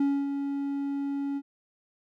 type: tone with ADSR envelope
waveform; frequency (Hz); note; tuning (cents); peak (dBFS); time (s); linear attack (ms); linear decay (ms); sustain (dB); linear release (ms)
triangle; 280; C#4; +18; -19; 0-1.42; 5; 260; -7; 52
effects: none